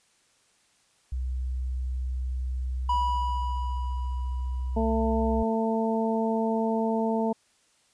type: tone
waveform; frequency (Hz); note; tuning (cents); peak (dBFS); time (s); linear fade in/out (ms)
sine; 63.5; B1; +49; -27; 1.12-5.43; 5
type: tone with exponential decay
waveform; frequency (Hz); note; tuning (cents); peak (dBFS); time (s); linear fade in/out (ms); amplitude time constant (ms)
triangle; 978; B5; -17; -20; 2.89-5.42; 5; 550
type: harmonic tone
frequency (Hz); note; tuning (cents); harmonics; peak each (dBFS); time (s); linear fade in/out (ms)
223.8; A3; +30; 1 / 2 / 3 / 4; -26 / -29 / -31 / -32; 4.76-7.33; 10
effects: white hiss -65 dBFS RMS until 7.93 s + resampled to 22050 Hz